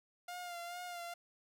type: tone with vibrato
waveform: sawtooth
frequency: 702 Hz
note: F5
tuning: 9 cents sharp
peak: -39 dBFS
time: 0.28-1.14 s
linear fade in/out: 5 ms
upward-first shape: sine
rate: 2.3 Hz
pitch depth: 37 cents each way
effects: none